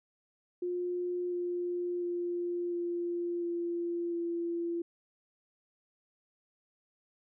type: tone with pitch steps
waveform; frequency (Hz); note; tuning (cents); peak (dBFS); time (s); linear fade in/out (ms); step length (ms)
sine; 355.8 / 352.7 / 349.7 / 346.7 / 343.7 / 340.7; F4 / F4 / F4 / F4 / F4 / F4; +32 / +17 / +2 / -13 / -28 / -43; -31; 0.62-4.82; 5; 700
effects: none